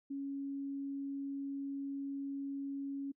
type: tone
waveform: sine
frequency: 277.2 Hz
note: C#4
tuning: in tune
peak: -37 dBFS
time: 0.1-3.12 s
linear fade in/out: 10 ms
effects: noise-tail reverb RT60 0.1 s tail -25 dB re dry